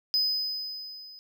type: tone with level ramp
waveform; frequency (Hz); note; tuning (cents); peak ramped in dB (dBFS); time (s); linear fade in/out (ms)
triangle; 5020; D#8; +15; -20 to -44; 0.14-1.19; 0
effects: none